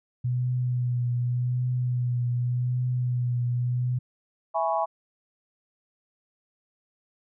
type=tone with vibrato; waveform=sine; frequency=123.47 Hz; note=B2; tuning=in tune; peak=-23 dBFS; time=0.24-3.99 s; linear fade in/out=10 ms; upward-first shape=triangle; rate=0.86 Hz; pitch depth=29 cents each way
type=chord; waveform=sine; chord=C# minor seventh; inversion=first; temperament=equal; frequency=659.3 / 830.6 / 987.8 / 1108.7 Hz; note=E5 / G#5 / B5 / C#6; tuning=0 / 0 / 0 / 0 cents; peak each=-27 / -27 / -30 / -31 dBFS; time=4.54-4.86 s; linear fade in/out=20 ms
effects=none